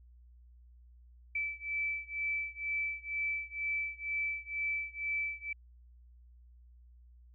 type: beating tone pair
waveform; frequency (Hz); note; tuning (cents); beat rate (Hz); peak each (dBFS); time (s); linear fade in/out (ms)
sine; 2315 / 2317.1; D7 / D7; -25 / -24; 2.1; -36 / -37; 1.35-5.53; 5
effects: added 60 Hz sine -55 dBFS peak until 7.34 s